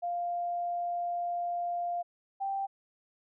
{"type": "tone pair in turn", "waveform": "sine", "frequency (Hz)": [698.5, 784], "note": ["F5", "G5"], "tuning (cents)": [0, 0], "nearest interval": "major second", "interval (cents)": 200, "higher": "second", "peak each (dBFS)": [-30, -30], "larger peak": "neither", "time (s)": [[0.02, 2.03], [2.4, 2.67]], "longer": "first", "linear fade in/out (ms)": 20, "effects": []}